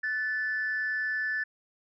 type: tone pair together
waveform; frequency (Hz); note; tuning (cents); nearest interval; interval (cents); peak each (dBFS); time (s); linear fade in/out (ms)
sine; 1500 / 1749.5; F#6 / A6; +23 / -10; minor third; 267; -35 / -27; 0.03-1.44; 10
effects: tanh soft clip ceiling -23 dBFS

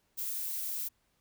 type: noise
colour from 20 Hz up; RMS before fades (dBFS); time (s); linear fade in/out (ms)
violet; -36; 0.17-0.89; 20
effects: pink hiss -74 dBFS RMS until 1.2 s

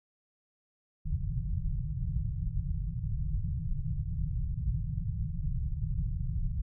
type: low-pass noise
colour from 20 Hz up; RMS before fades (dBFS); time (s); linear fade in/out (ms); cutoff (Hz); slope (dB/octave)
pink; -32; 1.05-6.62; 10; 170; 96
effects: none

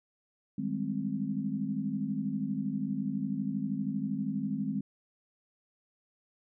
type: chord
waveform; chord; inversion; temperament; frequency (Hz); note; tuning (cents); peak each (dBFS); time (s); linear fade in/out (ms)
sine; Ab major seventh; second; equal with one note detuned; 155.56 / 196 / 208.4 / 261.6; Eb3 / G3 / Ab3 / C4; 0 / 0 / +6 / 0; -39 / -36 / -34 / -35; 0.58-4.81; 5
effects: none

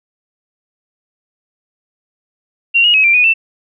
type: tone with pitch steps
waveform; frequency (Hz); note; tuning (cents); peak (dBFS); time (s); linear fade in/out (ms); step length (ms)
sine; 2755 / 2880 / 2556 / 2363 / 2473 / 2670; F7 / F#7 / D#7 / D7 / D#7 / E7; -24 / -47 / +46 / +10 / -11 / +22; -7; 2.74-3.34; 20; 100
effects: none

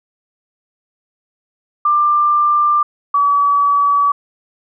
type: tone pair in turn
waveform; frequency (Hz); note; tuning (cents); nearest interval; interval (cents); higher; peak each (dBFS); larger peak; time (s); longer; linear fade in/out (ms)
sine; 1188 / 1142.8; D6 / D6; +20 / -48; minor second; 68; first; -10; neither; 1.85-2.83 / 3.14-4.12; neither; 5
effects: none

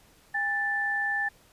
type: tone pair together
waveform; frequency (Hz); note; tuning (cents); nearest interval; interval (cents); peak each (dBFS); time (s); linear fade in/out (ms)
sine; 810.7 / 1760; G#5 / A6; -42 / 0; octave + minor second; 1342; -33 / -26; 0.34-1.29; 10
effects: pink hiss -59 dBFS RMS until 1.52 s + resampled to 32000 Hz

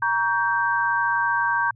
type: chord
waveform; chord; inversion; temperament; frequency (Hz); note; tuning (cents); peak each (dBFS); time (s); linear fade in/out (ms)
sine; G diminished; first; just; 940.8 / 1128.9 / 1568; Bb5 / Db6 / G6; +16 / +31 / 0; -23 / -27 / -22; 0.02-1.71; 5
effects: added 114 Hz sine -50 dBFS peak until 1.75 s

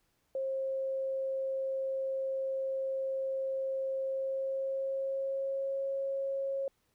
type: tone with pitch glide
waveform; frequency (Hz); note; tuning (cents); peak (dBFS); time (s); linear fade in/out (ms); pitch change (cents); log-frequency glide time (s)
sine; 534 to 544.9; C5 to C#5; +35 to -30; -31; 0.35-6.68; 2; +35; 4.03-5.86
effects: pink hiss -75 dBFS RMS until 6.94 s

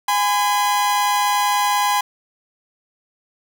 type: tone pair together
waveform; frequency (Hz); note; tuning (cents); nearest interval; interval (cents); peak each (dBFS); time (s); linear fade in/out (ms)
40% pulse; 824 / 1013.5; G#5 / B5; -14 / +45; major third; 359; -18; 0.08-2.01; 5
effects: none

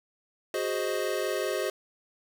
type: chord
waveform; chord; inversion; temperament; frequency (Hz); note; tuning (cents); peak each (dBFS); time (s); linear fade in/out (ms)
square; Ab dominant seventh; third; equal; 370 / 415.3 / 523.3 / 622.3; Gb4 / Ab4 / C5 / Eb5; 0 / 0 / 0 / 0; -34; 0.54-1.7; 2
effects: none

